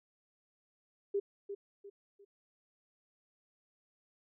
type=tone with echo; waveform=sine; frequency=401.3 Hz; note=G4; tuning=41 cents sharp; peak=-29 dBFS; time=1.14-1.2 s; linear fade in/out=10 ms; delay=350 ms; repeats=3; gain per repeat=-9 dB; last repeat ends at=2.25 s; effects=none